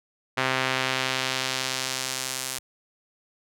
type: tone with band-pass filter sweep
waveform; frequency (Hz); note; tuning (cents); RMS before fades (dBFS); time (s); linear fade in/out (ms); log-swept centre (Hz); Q
sawtooth; 130.81; C3; 0; -28; 0.37-2.59; 10; 1900 to 9200; 0.87
effects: none